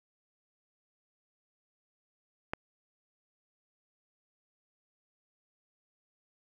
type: click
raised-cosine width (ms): 0.5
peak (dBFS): -17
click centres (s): 2.535
effects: 8-bit